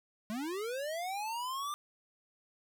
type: linear sweep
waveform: square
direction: up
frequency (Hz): 204.6 to 1200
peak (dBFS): -36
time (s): 0.3-1.74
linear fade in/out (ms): 0
effects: none